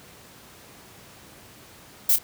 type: noise with echo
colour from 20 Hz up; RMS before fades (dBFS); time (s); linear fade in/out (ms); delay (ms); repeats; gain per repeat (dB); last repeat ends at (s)
violet; -18; 2.09-2.16; 5; 27; 1; -10; 2.187
effects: pink hiss -48 dBFS RMS until 2.23 s + high-pass 80 Hz 12 dB/octave